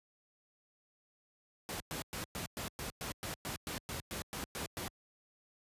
pink noise bursts, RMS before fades -40 dBFS, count 15, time 1.69-4.88 s, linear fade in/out 0 ms, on 110 ms, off 110 ms, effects high-pass 60 Hz 12 dB/octave + resampled to 32000 Hz

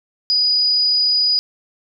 sine tone, 4933 Hz, D#8, 16 cents flat, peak -13 dBFS, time 0.3-1.39 s, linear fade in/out 0 ms, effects none

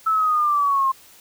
sine linear sweep, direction down, 1318.5 to 1056 Hz, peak -16 dBFS, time 0.06-0.92 s, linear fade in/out 10 ms, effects white hiss -49 dBFS RMS until 1.2 s

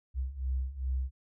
sine beating tone pair, 63.5 / 66 Hz, B1 / C2, +49 / +16 cents, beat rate 2.5 Hz, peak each -35 / -32 dBFS, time 0.14-1.11 s, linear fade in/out 50 ms, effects none

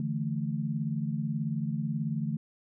sine chord, D suspended second, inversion none, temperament just, 146.83 / 165.19 / 220.2 Hz, D3 / E3 / A3, 0 / +4 / +2 cents, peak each -32 / -34 / -33 dBFS, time 0-2.37 s, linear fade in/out 2 ms, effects none

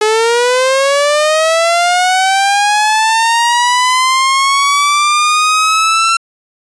sawtooth linear sweep, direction up, 423.7 to 1353 Hz, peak -5 dBFS, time 0.01-6.17 s, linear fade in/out 5 ms, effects resampled to 22050 Hz

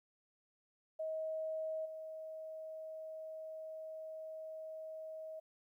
sine tone with level steps, 634 Hz, D#5, 32 cents sharp, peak -37 / -44 dBFS, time 0.99-5.4 s, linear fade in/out 10 ms, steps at 1.85 s, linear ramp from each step 10 ms, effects 13-bit

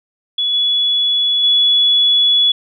sine tone with level steps, 3400 Hz, G#7, 40 cents sharp, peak -14 / -12 / -9 dBFS, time 0.38-2.52 s, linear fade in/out 5 ms, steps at 0.53 / 1.43 s, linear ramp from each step 10 ms, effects none

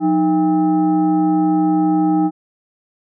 sine tone with frequency modulation, 311.1 Hz, D#4, in tune, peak -12 dBFS, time 0-2.31 s, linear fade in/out 50 ms, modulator 490 Hz, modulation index 0.76, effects none

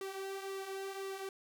sawtooth tone with flanger, 388.2 Hz, G4, 17 cents flat, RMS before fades -42 dBFS, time 0.01-1.29 s, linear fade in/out 2 ms, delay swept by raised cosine 1.2 to 4.3 ms, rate 1.9 Hz, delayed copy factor -0.55, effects none

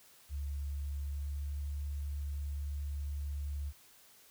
sine tone with pitch glide, 71.1 to 71.8 Hz, C#2 to D2, +45 to -39 cents, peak -35 dBFS, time 0.29-3.73 s, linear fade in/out 50 ms, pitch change +16 cents, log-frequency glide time 1.15-1.36 s, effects white hiss -61 dBFS RMS until 4.3 s

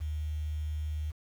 sine tone with quantisation, 76.3 Hz, D#2, 33 cents flat, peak -31 dBFS, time 0-1.12 s, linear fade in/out 20 ms, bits 9, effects none

